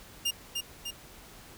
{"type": "tone with echo", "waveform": "sawtooth", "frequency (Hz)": 2812, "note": "F7", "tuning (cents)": 11, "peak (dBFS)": -23, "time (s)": [0.25, 0.31], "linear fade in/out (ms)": 10, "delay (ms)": 300, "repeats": 2, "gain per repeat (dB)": -4, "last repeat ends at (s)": 0.91, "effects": ["pink hiss -51 dBFS RMS until 1.57 s"]}